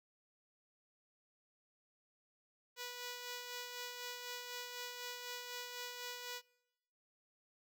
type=tone with tremolo; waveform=5% pulse; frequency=490 Hz; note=B4; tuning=14 cents flat; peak=-31 dBFS; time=2.76-6.42 s; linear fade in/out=50 ms; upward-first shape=sine; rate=4 Hz; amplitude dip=40%; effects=noise-tail reverb RT60 1.0 s tail -25 dB re dry